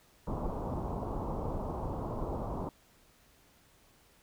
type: low-pass noise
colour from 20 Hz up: pink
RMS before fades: -36 dBFS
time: 0.27-2.69 s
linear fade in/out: 2 ms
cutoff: 1100 Hz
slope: 48 dB/octave
effects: pink hiss -64 dBFS RMS until 4.22 s